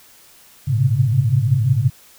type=tone cluster; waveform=sine; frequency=105.1 / 116.7 / 131.9 / 137.7 Hz; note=G#2 / A#2 / C3 / C#3; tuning=+21 / +2 / +14 / -11 cents; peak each=-19 dBFS; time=0.67-1.9 s; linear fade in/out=20 ms; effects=white hiss -48 dBFS RMS until 2.18 s